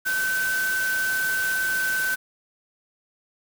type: tone in noise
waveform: sine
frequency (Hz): 1530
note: G6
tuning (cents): -42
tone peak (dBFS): -22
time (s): 0.05-2.16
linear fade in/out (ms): 20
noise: white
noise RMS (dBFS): -32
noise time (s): 0.05-2.16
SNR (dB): +7
effects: none